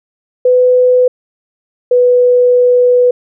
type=tone pair in turn; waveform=sine; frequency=501 / 493.8 Hz; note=B4 / B4; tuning=+25 / 0 cents; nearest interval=unison; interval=25 cents; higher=first; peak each=-5 dBFS; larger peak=neither; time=0.45-1.08 / 1.91-3.11 s; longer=second; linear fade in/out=5 ms; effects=none